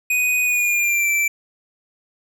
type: tone with pitch glide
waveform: square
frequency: 2489 to 2336 Hz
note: D#7 to D7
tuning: 0 to -10 cents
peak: -17 dBFS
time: 0.1-1.28 s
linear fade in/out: 5 ms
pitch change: -110 cents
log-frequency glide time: 0.43-1.1 s
effects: none